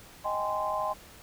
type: chord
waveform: sine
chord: Ab major seventh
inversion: second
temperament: just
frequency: 623 / 778.7 / 830.6 / 1038.3 Hz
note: Eb5 / G5 / Ab5 / C6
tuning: +2 / -12 / 0 / -14 cents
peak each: -33 / -36 / -35 / -31 dBFS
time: 0.24-0.94 s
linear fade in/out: 20 ms
effects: pink hiss -51 dBFS RMS until 1.22 s